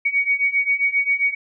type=beating tone pair; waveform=sine; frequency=2241 / 2248.5 Hz; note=C#7 / C#7; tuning=+18 / +24 cents; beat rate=7.5 Hz; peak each=-21 / -19 dBFS; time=0.05-1.35 s; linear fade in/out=10 ms; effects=none